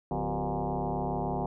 sine tone with frequency modulation, 284.8 Hz, C#4, 47 cents sharp, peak -28 dBFS, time 0.11-1.46 s, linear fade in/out 2 ms, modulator 107 Hz, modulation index 5.7, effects none

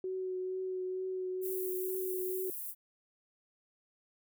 sine tone with vibrato, 372.2 Hz, F#4, 10 cents sharp, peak -34 dBFS, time 0.04-2.5 s, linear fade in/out 2 ms, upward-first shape triangle, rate 2.2 Hz, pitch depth 17 cents each way
white high-pass noise, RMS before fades -41 dBFS, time 1.41-2.75 s, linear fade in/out 50 ms, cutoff 11000 Hz, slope 24 dB/octave
effects none

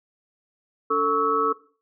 sine tone cluster, 285.6 / 446 / 1118 / 1303 Hz, D4 / A4 / C#6 / E6, -48 / +23 / +14 / -20 cents, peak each -31 / -23 / -24 / -23 dBFS, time 0.9-1.53 s, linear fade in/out 10 ms, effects noise-tail reverb RT60 0.4 s tail -17 dB re dry

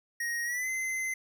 square tone with pitch glide, 1877 to 2059 Hz, A#6 to C7, +11 to -28 cents, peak -31 dBFS, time 0.2-1.14 s, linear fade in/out 5 ms, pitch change +161 cents, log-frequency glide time 0.44-0.69 s, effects 11-bit

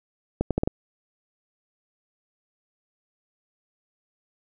accelerating click train, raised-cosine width 2 ms, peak -9 dBFS, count 5, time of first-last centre 0.41-0.675 s, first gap 97 ms, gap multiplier 0.75, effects none

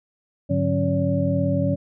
sine tone cluster, 101.3 / 144.6 / 182.5 / 275.3 / 570 Hz, G#2 / D3 / F#3 / C#4 / C#5, -43 / -27 / -24 / -12 / +48 cents, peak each -25 dBFS, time 0.49-1.76 s, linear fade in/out 20 ms, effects none

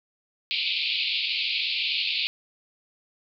pink band-pass noise, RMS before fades -27 dBFS, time 0.51-2.27 s, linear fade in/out 0 ms, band 2300 to 4600 Hz, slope 96 dB/octave, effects none

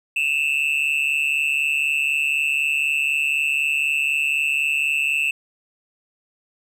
triangle tone with amplitude modulation, 2653 Hz, E7, 10 cents sharp, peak -13 dBFS, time 0.16-5.31 s, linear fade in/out 5 ms, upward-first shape sine, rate 144 Hz, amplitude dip 85%, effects none

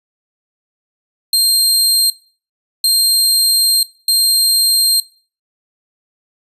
sawtooth tone bursts at uneven times, 4186 Hz, C8, in tune, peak -7 dBFS, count 3, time 1.33-2.1 / 2.84-3.83 / 4.08-5 s, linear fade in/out 2 ms, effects noise-tail reverb RT60 0.4 s tail -20 dB re dry + resampled to 32000 Hz

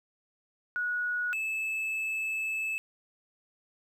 sine / triangle tone pair in turn, 1460 / 2613 Hz, F#6 / E7, -24 / -16 cents, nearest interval minor seventh, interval 1008 cents, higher second, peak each -28 dBFS, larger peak neither, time 0.76-1.33 / 1.33-2.78 s, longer second, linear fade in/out 0 ms, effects 11-bit

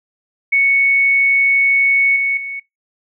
sine tone with level steps, 2217 Hz, C#7, in tune, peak -10 / -14 / -23 dBFS, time 0.52-2.6 s, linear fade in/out 10 ms, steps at 2.16 / 2.37 s, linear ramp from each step 2 ms, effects noise-tail reverb RT60 0.2 s tail -24 dB re dry

